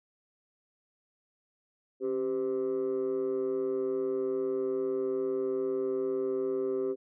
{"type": "tone with amplitude modulation", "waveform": "sine", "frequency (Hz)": 391.2, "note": "G4", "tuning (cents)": -4, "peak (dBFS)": -22, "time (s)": [2, 6.96], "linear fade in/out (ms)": 50, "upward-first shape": "sine", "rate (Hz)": 120, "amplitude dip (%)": 90, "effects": ["tanh soft clip ceiling -24 dBFS"]}